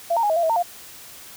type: tone with pitch steps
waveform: sine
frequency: 680 / 921 / 829 / 638 / 685 / 645 / 910 / 702 Hz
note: F5 / A#5 / G#5 / D#5 / F5 / E5 / A#5 / F5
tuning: -46 / -21 / -3 / +43 / -34 / -38 / -42 / +9 cents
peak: -17 dBFS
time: 0.1-0.628 s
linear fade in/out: 10 ms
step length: 66 ms
effects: white hiss -42 dBFS RMS until 1.36 s